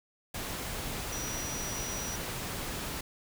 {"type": "tone in noise", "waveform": "sine", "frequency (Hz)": 5830, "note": "F#8", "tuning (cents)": -26, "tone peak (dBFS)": -38, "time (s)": [1.12, 2.16], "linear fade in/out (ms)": 5, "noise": "pink", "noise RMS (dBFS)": -37, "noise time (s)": [0.34, 3.01], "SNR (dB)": -4, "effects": []}